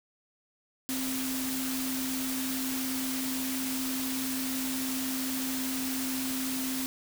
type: tone in noise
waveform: sine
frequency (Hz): 261.6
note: C4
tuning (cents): 0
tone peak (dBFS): -32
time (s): 0.89-6.86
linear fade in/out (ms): 0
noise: white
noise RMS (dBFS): -35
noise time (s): 0.89-6.86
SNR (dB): 0
effects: none